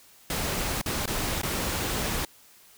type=noise with dropouts; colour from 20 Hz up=pink; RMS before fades=-29 dBFS; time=0.3-2.25 s; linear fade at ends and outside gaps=2 ms; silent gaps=0.815-0.86 / 1.058-1.076 / 1.416-1.432 s; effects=white hiss -55 dBFS RMS until 2.77 s